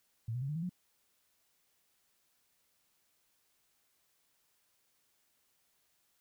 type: tone with pitch steps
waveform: sine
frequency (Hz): 113.5 / 124.49 / 136.54 / 149.76 / 164.27 / 180.17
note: A#2 / B2 / C#3 / D3 / E3 / F#3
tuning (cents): -46 / +14 / -26 / +34 / -6 / -46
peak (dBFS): -34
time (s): 0.28-0.694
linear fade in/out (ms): 5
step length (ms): 69
effects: white hiss -75 dBFS RMS until 6.2 s